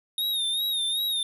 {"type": "tone with vibrato", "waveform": "square", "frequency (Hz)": 3704, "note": "A#7", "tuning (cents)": -12, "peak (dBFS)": -25, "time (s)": [0.18, 1.23], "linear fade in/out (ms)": 2, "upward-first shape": "sine", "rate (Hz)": 2.6, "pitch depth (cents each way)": 71, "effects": []}